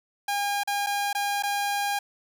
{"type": "tone with dropouts", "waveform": "sawtooth", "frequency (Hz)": 810, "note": "G#5", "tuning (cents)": -43, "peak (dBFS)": -21, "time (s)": [0.28, 1.99], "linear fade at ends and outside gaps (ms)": 5, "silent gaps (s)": [[0.635, 0.674], [0.864, 0.868], [1.13, 1.149], [1.425, 1.434]], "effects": []}